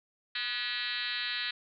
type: tone with frequency modulation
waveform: sine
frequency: 2864 Hz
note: F7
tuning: 43 cents sharp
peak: -31 dBFS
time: 0.35-1.51 s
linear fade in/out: 5 ms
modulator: 232 Hz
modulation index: 5.9
effects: none